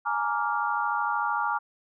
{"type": "chord", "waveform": "sine", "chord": "Bb dominant seventh", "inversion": "third", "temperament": "just", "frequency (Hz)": [839.1, 932.3, 1165.4, 1398.5], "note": ["Ab5", "Bb5", "D6", "F6"], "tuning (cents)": [18, 0, -14, 2], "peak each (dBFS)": -30, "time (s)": [0.05, 1.59], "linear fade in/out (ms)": 20, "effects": []}